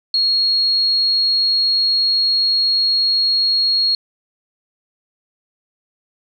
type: tone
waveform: sine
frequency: 4297 Hz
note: C8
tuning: 45 cents sharp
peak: -13 dBFS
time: 0.14-3.95 s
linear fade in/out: 2 ms
effects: none